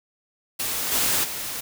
white noise with level steps, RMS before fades -27 / -22 / -31 dBFS, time 0.59-1.61 s, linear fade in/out 10 ms, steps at 0.91 / 1.23 s, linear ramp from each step 20 ms, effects none

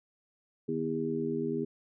harmonic tone with a mistuned harmonic, 80.8 Hz, E2, 34 cents flat, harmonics 2 / 3 / 4 / 5, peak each -39 / -34 / -36 / -33 dBFS, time 0.68-1.65 s, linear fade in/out 10 ms, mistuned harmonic 2, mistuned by -95 cents, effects none

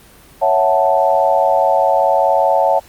sine chord, F# minor seventh, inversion second, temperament equal, 554.4 / 659.3 / 740 / 880 Hz, C#5 / E5 / F#5 / A5, 0 / 0 / 0 / 0 cents, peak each -16 dBFS, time 0.41-2.8 s, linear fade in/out 20 ms, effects pink hiss -44 dBFS RMS until 2.88 s + Opus 32 kbps

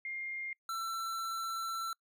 sine / square tone pair in turn, 2118 / 1342 Hz, C7 / E6, +21 / +31 cents, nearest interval minor sixth, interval 790 cents, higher first, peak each -37 / -36 dBFS, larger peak second, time 0.05-0.53 / 0.69-1.93 s, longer second, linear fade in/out 2 ms, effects noise-tail reverb RT60 0.1 s tail -26 dB re dry

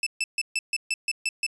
sawtooth tone bursts, 2637 Hz, E7, in tune, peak -20 dBFS, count 9, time 0.03-1.465 s, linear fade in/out 2 ms, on 35 ms, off 140 ms, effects resampled to 24000 Hz

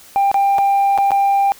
sine tone with dropouts, 794 Hz, G5, 22 cents sharp, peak -9 dBFS, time 0.16-1.52 s, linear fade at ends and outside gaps 0 ms, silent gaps 0.315-0.343 / 0.583-0.587 / 0.977-0.985 / 1.107-1.117 s, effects tanh soft clip ceiling -10 dBFS + white hiss -43 dBFS RMS until 1.59 s

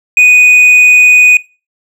sine tone with hard clipping, 2483 Hz, D#7, 4 cents flat, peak -3 dBFS, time 0.17-1.37 s, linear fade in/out 2 ms, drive 3 dB, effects noise-tail reverb RT60 0.3 s tail -20 dB re dry

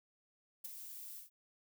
violet noise with ADSR envelope, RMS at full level -41 dBFS, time 0.64-1.3 s, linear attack 10 ms, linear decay 17 ms, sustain -8 dB, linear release 130 ms, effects none

